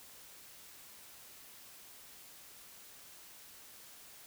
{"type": "silence", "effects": ["white hiss -55 dBFS RMS until 4.26 s"]}